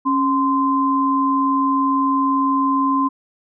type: tone pair together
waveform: sine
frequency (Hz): 274.7 / 1037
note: C#4 / C6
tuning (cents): -16 / -16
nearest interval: octave + major seventh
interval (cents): 2300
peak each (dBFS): -18 / -17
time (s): 0.05-3.09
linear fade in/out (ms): 20
effects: none